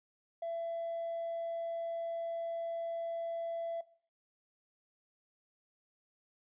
sine tone with hard clipping, 670 Hz, E5, 28 cents sharp, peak -36 dBFS, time 0.42-3.81 s, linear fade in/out 5 ms, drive 1 dB, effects noise-tail reverb RT60 0.5 s tail -19 dB re dry + resampled to 8000 Hz

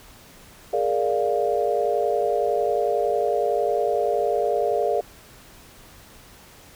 sine chord, Bb dominant seventh, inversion third, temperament equal, 415.3 / 466.2 / 587.3 / 698.5 Hz, Ab4 / Bb4 / D5 / F5, 0 / 0 / 0 / 0 cents, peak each -25 dBFS, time 0.73-5.01 s, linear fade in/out 5 ms, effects pink hiss -48 dBFS RMS until 6.75 s

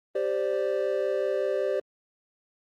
triangle chord, G suspended fourth, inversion none, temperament just, 392 / 522.7 / 588 Hz, G4 / C5 / D5, 0 / -2 / +2 cents, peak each -27 dBFS, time 0.15-1.8 s, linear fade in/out 5 ms, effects Opus 32 kbps

